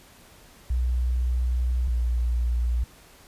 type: tone pair in turn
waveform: sine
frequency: 61.7 / 59.67 Hz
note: B1 / A#1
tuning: -1 / +41 cents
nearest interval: minor second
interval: 58 cents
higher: first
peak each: -21 dBFS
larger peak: neither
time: 0.7-1.88 / 1.88-2.84 s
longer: first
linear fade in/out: 5 ms
effects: pink hiss -52 dBFS RMS until 3.27 s + resampled to 32000 Hz